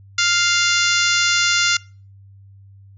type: harmonic tone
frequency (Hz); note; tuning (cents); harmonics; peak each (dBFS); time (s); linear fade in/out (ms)
698.5; F5; 0; 2 / 3 / 4 / 5 / 6 / 7 / 8 / 9 / 10; -20 / -22 / -23 / -24 / -25 / -25 / -26 / -27 / -27; 0.18-1.77; 5
effects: noise-tail reverb RT60 0.4 s tail -25 dB re dry + added 98 Hz sine -42 dBFS peak until 2.97 s